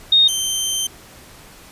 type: tone pair in turn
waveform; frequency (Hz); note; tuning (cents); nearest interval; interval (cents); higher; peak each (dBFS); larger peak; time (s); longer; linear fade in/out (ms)
sine / 20% pulse; 3705 / 3118; A#7 / G7; -11 / -10; minor third; 299; first; -9 / -14; first; 0.12-0.28 / 0.28-0.87; second; 5
effects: pink hiss -43 dBFS RMS until 1.71 s + resampled to 32000 Hz